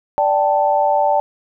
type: chord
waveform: sine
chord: D suspended fourth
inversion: none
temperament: equal with one note detuned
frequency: 587.3 / 780.4 / 880 Hz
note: D5 / G5 / A5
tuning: 0 / -8 / 0 cents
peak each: -17 dBFS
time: 0.18-1.2 s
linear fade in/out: 0 ms
effects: none